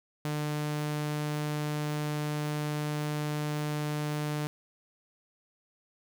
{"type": "tone", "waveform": "sawtooth", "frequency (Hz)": 149.7, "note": "D3", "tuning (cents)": 33, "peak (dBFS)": -26, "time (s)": [0.25, 4.47], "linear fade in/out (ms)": 0, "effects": []}